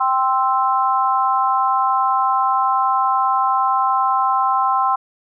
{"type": "chord", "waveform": "sine", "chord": "C major", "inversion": "second", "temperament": "equal", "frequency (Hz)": [784, 1046.5, 1318.5], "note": ["G5", "C6", "E6"], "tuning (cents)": [0, 0, 0], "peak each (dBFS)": [-19, -17, -21], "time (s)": [0, 4.96], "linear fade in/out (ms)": 10, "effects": []}